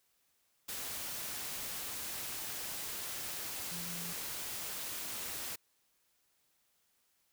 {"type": "tone in noise", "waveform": "sine", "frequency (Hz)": 172.6, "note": "F3", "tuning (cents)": -20, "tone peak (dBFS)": -46, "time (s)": [3.71, 4.13], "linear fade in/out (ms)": 10, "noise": "white", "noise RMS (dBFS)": -41, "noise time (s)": [0.68, 5.56], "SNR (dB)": -8, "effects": ["white hiss -75 dBFS RMS until 7.32 s"]}